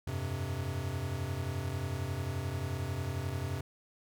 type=chord; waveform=square; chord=F suspended second; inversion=none; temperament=equal with one note detuned; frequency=87.31 / 98.57 / 130.81 Hz; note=F2 / G2 / C3; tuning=0 / +10 / 0 cents; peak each=-39 / -39 / -38 dBFS; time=0.07-3.61 s; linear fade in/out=5 ms; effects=none